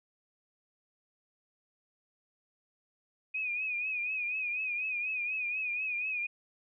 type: tone with vibrato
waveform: sine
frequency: 2489 Hz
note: D#7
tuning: in tune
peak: -31 dBFS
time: 3.34-6.27 s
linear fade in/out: 10 ms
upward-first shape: triangle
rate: 4.1 Hz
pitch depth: 83 cents each way
effects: none